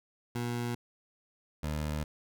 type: tone pair in turn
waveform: 20% pulse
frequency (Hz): 119.9 / 75.82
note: A#2 / D#2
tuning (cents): +49 / -44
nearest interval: minor sixth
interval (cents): 793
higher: first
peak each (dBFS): -27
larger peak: neither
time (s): 0.35-0.75 / 1.63-2.04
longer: second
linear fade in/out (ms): 5
effects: none